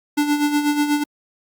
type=tone with tremolo; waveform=square; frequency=293.7 Hz; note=D4; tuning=in tune; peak=-15 dBFS; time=0.17-1.04 s; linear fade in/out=10 ms; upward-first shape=sine; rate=8.2 Hz; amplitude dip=60%; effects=Opus 48 kbps